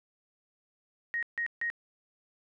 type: tone bursts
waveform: sine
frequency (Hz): 1874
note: A#6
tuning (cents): +9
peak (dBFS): -29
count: 3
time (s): 1.14-1.701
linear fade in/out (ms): 0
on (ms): 87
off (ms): 150
effects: none